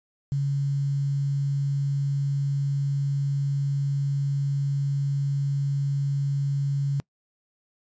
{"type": "tone with quantisation", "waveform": "sine", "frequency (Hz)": 140, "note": "C#3", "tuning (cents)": 18, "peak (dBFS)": -22, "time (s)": [0.32, 7], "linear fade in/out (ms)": 0, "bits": 8, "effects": ["noise-tail reverb RT60 0.1 s tail -25 dB re dry", "resampled to 16000 Hz"]}